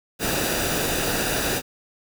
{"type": "noise with comb filter", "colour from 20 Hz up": "pink", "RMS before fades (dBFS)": -24, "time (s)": [0.19, 1.62], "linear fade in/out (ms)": 50, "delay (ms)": 0.93, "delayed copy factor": -0.55, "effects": []}